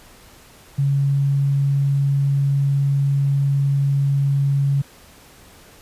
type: tone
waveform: sine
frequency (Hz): 139.4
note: C#3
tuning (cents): +10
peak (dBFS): -15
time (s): 0.78-4.82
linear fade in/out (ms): 10
effects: pink hiss -47 dBFS RMS until 5.81 s + resampled to 32000 Hz